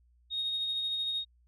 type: tone with tremolo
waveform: sine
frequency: 3729 Hz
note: A#7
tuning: in tune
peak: -28 dBFS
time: 0.3-1.25 s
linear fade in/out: 50 ms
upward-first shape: sine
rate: 13 Hz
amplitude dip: 30%
effects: tanh soft clip ceiling -25 dBFS + added 60 Hz sine -62 dBFS peak until 1.47 s